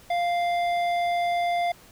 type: tone with hard clipping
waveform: triangle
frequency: 697 Hz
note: F5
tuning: 4 cents flat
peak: -24 dBFS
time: 0.1-1.72 s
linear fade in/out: 5 ms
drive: 14 dB
effects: pink hiss -52 dBFS RMS until 1.91 s